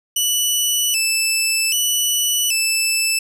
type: tone with vibrato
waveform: 15% pulse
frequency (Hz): 2794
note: F7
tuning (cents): 0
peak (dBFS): -9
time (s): 0.16-3.19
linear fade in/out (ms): 5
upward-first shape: square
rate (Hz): 0.64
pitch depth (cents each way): 100
effects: none